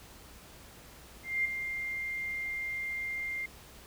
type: tone with ADSR envelope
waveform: sine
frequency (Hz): 2100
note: C7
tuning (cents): +6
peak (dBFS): -25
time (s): 1.23-3.46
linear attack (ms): 220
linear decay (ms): 7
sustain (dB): -8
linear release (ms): 6
effects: added 60 Hz sine -58 dBFS peak until 3.86 s + pink hiss -53 dBFS RMS until 3.86 s